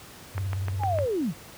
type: tone with vibrato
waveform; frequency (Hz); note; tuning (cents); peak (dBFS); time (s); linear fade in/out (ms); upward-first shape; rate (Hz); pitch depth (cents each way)
sine; 96.1; G2; -34; -26; 0.34-1.06; 20; sine; 18; 110
type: click train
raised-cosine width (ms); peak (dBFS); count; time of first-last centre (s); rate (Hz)
0.5; -18; 5; 0.38-0.987; 6.59
type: linear sweep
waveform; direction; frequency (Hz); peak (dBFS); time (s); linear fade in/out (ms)
sine; down; 868 to 123.47; -24; 0.79-1.34; 50
effects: pink hiss -46 dBFS RMS until 1.57 s + high-pass 60 Hz 12 dB/octave